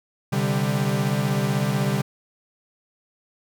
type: chord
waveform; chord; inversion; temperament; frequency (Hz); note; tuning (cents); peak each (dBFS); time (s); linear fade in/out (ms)
45% pulse; C suspended second; none; equal with one note detuned; 130.81 / 146.83 / 197.25; C3 / D3 / G3; 0 / 0 / +11; -25; 0.32-2.02; 10
effects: none